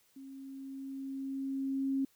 sine tone with level ramp, 270.2 Hz, C#4, 44 cents flat, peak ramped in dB -46 to -28 dBFS, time 0.16-2.05 s, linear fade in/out 5 ms, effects white hiss -69 dBFS RMS until 2.15 s

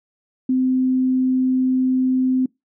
sine tone, 257.8 Hz, C4, 26 cents flat, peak -15 dBFS, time 0.49-2.46 s, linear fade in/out 5 ms, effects noise-tail reverb RT60 0.2 s tail -25 dB re dry

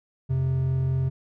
triangle tone pair together, 87.45 / 131.9 Hz, F2 / C3, +3 / +14 cents, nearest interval perfect fifth, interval 711 cents, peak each -28 / -20 dBFS, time 0.29-1.1 s, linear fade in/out 20 ms, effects none

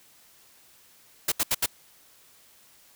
white noise bursts, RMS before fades -24 dBFS, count 4, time 1.28-1.661 s, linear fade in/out 5 ms, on 39 ms, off 75 ms, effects white hiss -57 dBFS RMS until 2.95 s

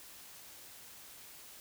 silence, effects white hiss -53 dBFS RMS until 1.6 s

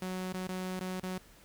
sawtooth tone with dropouts, 185 Hz, F#3, in tune, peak -31 dBFS, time 0.02-1.18 s, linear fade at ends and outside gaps 2 ms, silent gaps 0.326-0.341 / 0.472-0.49 / 0.793-0.809 / 0.998-1.033 s, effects added 45 Hz sine -65 dBFS peak until 1.44 s + pink hiss -59 dBFS RMS until 1.44 s

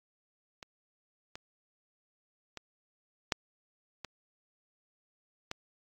clicks, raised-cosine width 0.2 ms, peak -27 / -25 / -24 / -10 / -22 / -19 dBFS, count 6, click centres 0.628 / 1.355 / 2.573 / 3.322 / 4.047 / 5.514 s, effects AAC 64 kbps

